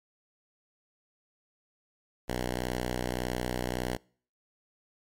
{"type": "tone", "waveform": "5% pulse", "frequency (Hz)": 61.74, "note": "B1", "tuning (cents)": 0, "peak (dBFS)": -19, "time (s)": [2.28, 3.97], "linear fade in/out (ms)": 10, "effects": ["noise-tail reverb RT60 0.5 s tail -26 dB re dry", "MP3 64 kbps"]}